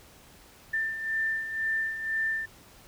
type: beating tone pair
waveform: sine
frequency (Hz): 1783 / 1785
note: A6 / A6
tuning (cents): +22 / +24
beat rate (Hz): 2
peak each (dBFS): -35 / -28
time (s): 0.73-2.46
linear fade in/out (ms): 10
effects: pink hiss -54 dBFS RMS until 2.87 s